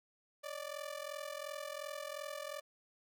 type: ring-modulated tone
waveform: sawtooth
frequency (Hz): 587.3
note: D5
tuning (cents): 0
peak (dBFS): -35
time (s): 0.43-2.61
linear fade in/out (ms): 20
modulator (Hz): 21.4
effects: none